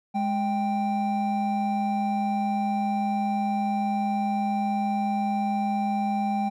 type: tone pair together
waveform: triangle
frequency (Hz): 207.7 / 786.4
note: G#3 / G5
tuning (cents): 0 / +5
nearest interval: octave + major seventh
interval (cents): 2305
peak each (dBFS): -24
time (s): 0.14-6.5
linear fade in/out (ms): 20
effects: none